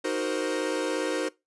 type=chord; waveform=45% pulse; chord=C half-diminished seventh; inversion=first; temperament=equal with one note detuned; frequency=311.1 / 371.3 / 466.2 / 523.3 Hz; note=Eb4 / Gb4 / Bb4 / C5; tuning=0 / +6 / 0 / 0 cents; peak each=-32 dBFS; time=0.04-1.29 s; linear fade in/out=10 ms; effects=noise-tail reverb RT60 0.2 s tail -20 dB re dry + resampled to 24000 Hz

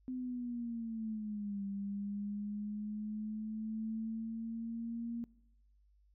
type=linear two-way sweep; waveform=sine; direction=down then up; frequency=256.9 to 198 to 234.9 Hz; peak=-37 dBFS; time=0.08-5.24 s; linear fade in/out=0 ms; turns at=1.64 s; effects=noise-tail reverb RT60 0.8 s tail -22 dB re dry + added 50 Hz sine -65 dBFS peak until 6.14 s

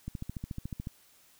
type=click train; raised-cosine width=5 ms; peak=-24 dBFS; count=12; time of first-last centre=0.08-0.871 s; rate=13.9 Hz; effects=white hiss -62 dBFS RMS until 1.39 s

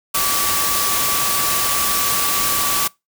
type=tone in noise; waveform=sine; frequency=1151 Hz; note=D6; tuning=35 cents flat; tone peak=-23 dBFS; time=0.14-2.88 s; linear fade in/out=10 ms; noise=white; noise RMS=-19 dBFS; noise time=0.14-2.88 s; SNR=-7 dB; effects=noise-tail reverb RT60 0.2 s tail -23 dB re dry

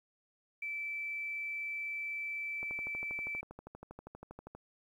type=tone; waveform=sine; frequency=2322 Hz; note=D7; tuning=20 cents flat; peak=-36 dBFS; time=0.62-3.41 s; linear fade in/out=5 ms
type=click train; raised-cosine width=1 ms; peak=-33 dBFS; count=25; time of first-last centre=2.63-4.55 s; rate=12.5 Hz
effects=11-bit

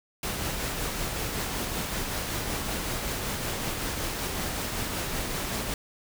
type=noise with tremolo; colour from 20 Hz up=pink; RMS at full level=-30 dBFS; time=0.23-5.74 s; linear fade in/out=2 ms; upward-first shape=triangle; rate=5.3 Hz; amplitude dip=30%; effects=none

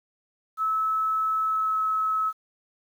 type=tone with pitch glide; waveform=sine; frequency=1300 to 1291.8 Hz; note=E6 to E6; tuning=-24 to -35 cents; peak=-22 dBFS; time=0.57-2.33 s; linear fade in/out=50 ms; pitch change=-11 cents; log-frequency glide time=1.46-1.79 s; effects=9-bit

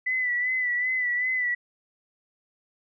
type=tone with vibrato; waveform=sine; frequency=1990 Hz; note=B6; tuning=13 cents sharp; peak=-23 dBFS; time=0.06-1.55 s; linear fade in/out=10 ms; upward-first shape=sine; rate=2.6 Hz; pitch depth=44 cents each way; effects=none

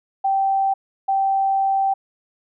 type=tone pair in turn; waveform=sine; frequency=779 / 779 Hz; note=G5 / G5; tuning=-11 / -11 cents; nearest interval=unison; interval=0 cents; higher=neither; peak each=-16 dBFS; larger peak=neither; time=0.24-0.74 / 1.08-1.94 s; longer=second; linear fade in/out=10 ms; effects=none

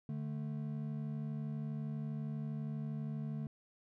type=tone pair together; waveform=triangle; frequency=147.54 / 220 Hz; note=D3 / A3; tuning=+8 / 0 cents; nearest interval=perfect fifth; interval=692 cents; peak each=-37 / -40 dBFS; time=0.09-3.47 s; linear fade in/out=2 ms; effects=none

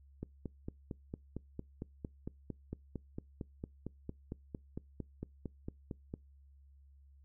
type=click train; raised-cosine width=3 ms; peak=-27 dBFS; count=27; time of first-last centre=0.23-6.139 s; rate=4.4 Hz; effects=noise-tail reverb RT60 0.2 s tail -25 dB re dry + added 69 Hz sine -58 dBFS peak until 7.24 s

